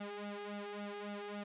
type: tone with flanger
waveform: sawtooth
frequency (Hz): 205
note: G#3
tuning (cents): -22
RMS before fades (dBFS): -44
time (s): 0-1.44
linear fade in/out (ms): 10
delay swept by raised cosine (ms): 1.4 to 2.5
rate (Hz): 3.6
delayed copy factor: +0.85
effects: resampled to 8000 Hz